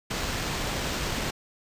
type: noise with sample-and-hold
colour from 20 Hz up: pink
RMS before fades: -30 dBFS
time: 0.1-1.31 s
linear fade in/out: 10 ms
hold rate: 11025 Hz
effects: resampled to 32000 Hz